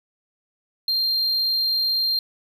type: tone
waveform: triangle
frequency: 4186 Hz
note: C8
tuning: in tune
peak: -18 dBFS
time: 0.88-2.19 s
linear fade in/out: 2 ms
effects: none